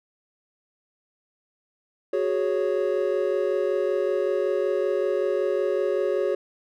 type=chord; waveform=triangle; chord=F# suspended second; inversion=none; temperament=equal; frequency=370 / 415.3 / 554.4 Hz; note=F#4 / G#4 / C#5; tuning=0 / 0 / 0 cents; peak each=-24 dBFS; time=2.13-6.35 s; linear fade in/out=5 ms; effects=none